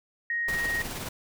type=tone; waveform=sine; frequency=1874 Hz; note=A#6; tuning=9 cents sharp; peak=-26 dBFS; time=0.3-0.82 s; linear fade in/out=2 ms
type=noise with tremolo; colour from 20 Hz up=pink; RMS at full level=-34 dBFS; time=0.48-1.09 s; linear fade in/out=5 ms; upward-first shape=sine; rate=19 Hz; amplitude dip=40%
effects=none